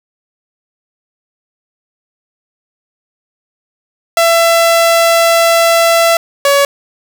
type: tone pair in turn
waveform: sawtooth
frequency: 670 / 562.7 Hz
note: E5 / C#5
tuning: +28 / +26 cents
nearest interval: minor third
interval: 302 cents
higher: first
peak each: -3 dBFS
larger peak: neither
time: 4.17-6.17 / 6.45-6.65 s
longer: first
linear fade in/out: 2 ms
effects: none